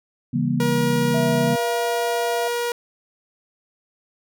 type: chord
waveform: sine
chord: C# diminished seventh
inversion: none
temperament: just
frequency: 138.59 / 166.31 / 199.57 / 239.5 Hz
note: C#3 / E3 / G3 / Bb3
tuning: 0 / +16 / +31 / +47 cents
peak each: -24 / -25 / -27 / -22 dBFS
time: 0.33-1.56 s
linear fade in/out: 10 ms
type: tone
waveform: sawtooth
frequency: 477.5 Hz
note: A#4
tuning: 42 cents sharp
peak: -18 dBFS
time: 0.6-2.72 s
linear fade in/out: 2 ms
type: tone with pitch glide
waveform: sine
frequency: 659.3 to 684.5 Hz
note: E5 to F5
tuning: 0 to -35 cents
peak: -24 dBFS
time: 1.14-2.48 s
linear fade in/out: 5 ms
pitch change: +65 cents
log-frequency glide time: 1.42-1.53 s
effects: none